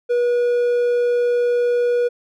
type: tone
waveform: triangle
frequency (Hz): 483.7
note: B4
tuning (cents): -36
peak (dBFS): -13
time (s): 0.09-2.09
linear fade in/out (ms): 20
effects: none